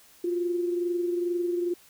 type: tone pair together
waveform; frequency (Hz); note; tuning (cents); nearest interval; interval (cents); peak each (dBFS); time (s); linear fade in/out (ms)
sine; 349.2 / 371.5; F4 / F#4; 0 / +7; minor second; 107; -25 / -36; 0.24-1.74; 5
effects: white hiss -56 dBFS RMS until 1.89 s